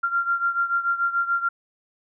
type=beating tone pair; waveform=sine; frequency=1382 / 1388.9 Hz; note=F6 / F6; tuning=-19 / -10 cents; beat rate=6.9 Hz; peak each=-22 / -26 dBFS; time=0.03-1.49 s; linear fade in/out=10 ms; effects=none